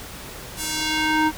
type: tone with band-pass filter sweep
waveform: square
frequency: 311.1 Hz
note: D#4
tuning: in tune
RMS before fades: -22 dBFS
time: 0.56-1.32 s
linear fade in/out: 50 ms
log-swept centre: 11000 to 880 Hz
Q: 0.89
effects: pink hiss -37 dBFS RMS until 1.37 s